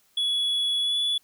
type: tone with pitch glide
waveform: triangle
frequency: 3385 to 3426 Hz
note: G#7 to A7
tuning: +32 to -47 cents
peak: -21 dBFS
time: 0.17-1.18 s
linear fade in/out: 5 ms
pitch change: +21 cents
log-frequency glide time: 0.81-0.96 s
effects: white hiss -64 dBFS RMS until 1.23 s